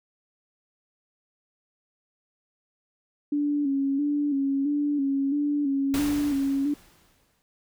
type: tone with vibrato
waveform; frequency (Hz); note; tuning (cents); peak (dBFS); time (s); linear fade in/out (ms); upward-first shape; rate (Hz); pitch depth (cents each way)
sine; 283; C#4; +36; -22; 3.32-6.74; 5; square; 1.5; 50
type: noise with exponential decay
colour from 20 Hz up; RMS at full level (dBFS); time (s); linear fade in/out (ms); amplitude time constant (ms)
pink; -31; 5.94-7.42; 0; 320
effects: none